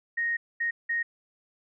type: tone bursts at uneven times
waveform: sine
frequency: 1864.7 Hz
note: A#6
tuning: in tune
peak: -25 dBFS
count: 3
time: 0.17-0.37 / 0.6-0.71 / 0.89-1.03 s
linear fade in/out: 10 ms
effects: none